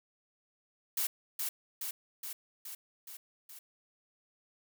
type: noise with echo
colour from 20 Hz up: blue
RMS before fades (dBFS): -32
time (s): 0.97-1.07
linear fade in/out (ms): 5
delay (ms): 420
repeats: 6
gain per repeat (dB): -3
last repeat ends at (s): 3.59
effects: none